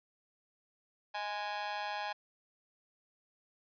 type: tone with amplitude modulation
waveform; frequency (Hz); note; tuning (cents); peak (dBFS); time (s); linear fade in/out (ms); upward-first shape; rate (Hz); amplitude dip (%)
sawtooth; 829; G#5; -3; -28; 1.14-2.13; 10; sine; 201; 90
effects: resampled to 11025 Hz